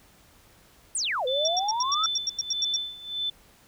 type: exponential two-way sweep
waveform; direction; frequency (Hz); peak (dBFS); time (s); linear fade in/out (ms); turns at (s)
sine; down then up; 9580 to 493.9 to 1355; -25; 0.95-2.06; 2; 1.26
type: tone with tremolo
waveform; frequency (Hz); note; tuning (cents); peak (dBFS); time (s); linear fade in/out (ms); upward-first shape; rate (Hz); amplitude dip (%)
sine; 3520; A7; 0; -25; 1.27-3.3; 5; sine; 1.6; 85
type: tone bursts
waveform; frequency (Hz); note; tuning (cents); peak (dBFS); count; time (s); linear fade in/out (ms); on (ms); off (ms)
sine; 5588; F8; 0; -23; 12; 1.45-2.763; 2; 26; 91
effects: pink hiss -57 dBFS RMS until 3.67 s